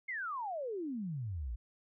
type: exponential sweep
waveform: sine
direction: down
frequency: 2182 to 52.2 Hz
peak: -36 dBFS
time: 0.08-1.56 s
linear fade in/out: 10 ms
effects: none